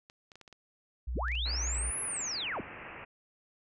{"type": "clicks", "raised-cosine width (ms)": 0.2, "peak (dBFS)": -34, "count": 11, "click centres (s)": [0.099, 0.318, 0.356, 0.413, 0.478, 0.527, 1.283, 1.318, 1.353, 1.674, 1.75]}
{"type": "tone", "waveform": "sine", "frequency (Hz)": 61.2, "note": "B1", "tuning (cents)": -15, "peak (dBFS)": -32, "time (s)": [1.07, 1.91], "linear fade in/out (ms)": 10}
{"type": "linear two-way sweep", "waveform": "sine", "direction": "up then down", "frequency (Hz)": [53.7, 10980, 85.3], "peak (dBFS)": -33, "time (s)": [1.15, 2.61], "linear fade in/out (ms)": 5, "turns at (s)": 2.01}
{"type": "low-pass noise", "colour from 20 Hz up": "white", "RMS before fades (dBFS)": -46, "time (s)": [1.45, 3.05], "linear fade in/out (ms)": 10, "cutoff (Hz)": 2700, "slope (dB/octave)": 96}
{"effects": []}